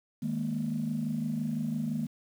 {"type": "chord", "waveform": "sine", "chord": "D# suspended fourth", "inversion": "none", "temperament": "just", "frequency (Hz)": [155.56, 207.4, 233.3], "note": ["D#3", "G#3", "A#3"], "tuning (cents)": [0, -2, 2], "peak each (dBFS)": [-34, -34, -31], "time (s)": [0.22, 2.07], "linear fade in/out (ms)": 10, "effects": ["tanh soft clip ceiling -22 dBFS", "9-bit"]}